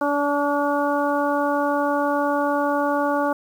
harmonic tone with a mistuned harmonic, 288.1 Hz, D4, 33 cents flat, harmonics 1 / 2 / 3 / 4 / 5, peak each -24 / -23 / -25 / -27 / -29 dBFS, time 0.01-3.33 s, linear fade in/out 5 ms, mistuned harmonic 4, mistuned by -16 cents, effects 8-bit

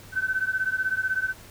sine beating tone pair, 1519 / 1535 Hz, F#6 / G6, +45 / -37 cents, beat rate 16 Hz, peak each -26 / -27 dBFS, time 0.12-1.34 s, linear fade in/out 50 ms, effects added 99 Hz sine -50 dBFS peak until 1.5 s + pink hiss -48 dBFS RMS until 1.5 s

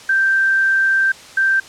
sine tone pair in turn, 1568 / 1568 Hz, G6 / G6, 0 / 0 cents, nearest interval unison, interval 0 cents, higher neither, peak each -12 dBFS, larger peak neither, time 0.09-1.12 / 1.37-1.6 s, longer first, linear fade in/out 5 ms, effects white hiss -39 dBFS RMS until 1.68 s + low-pass 7000 Hz 12 dB/octave

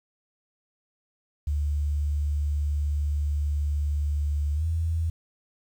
sine tone with pitch glide, 73.42 to 81.94 Hz, D2 to E2, 0 to -10 cents, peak -23 dBFS, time 1.47-5.1 s, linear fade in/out 5 ms, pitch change +190 cents, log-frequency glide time 4.54-4.66 s, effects 9-bit

